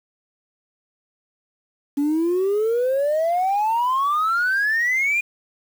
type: exponential sweep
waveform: sine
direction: up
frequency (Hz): 280 to 2450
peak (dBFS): -16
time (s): 1.97-5.21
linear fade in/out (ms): 10
effects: tanh soft clip ceiling -14 dBFS + 7-bit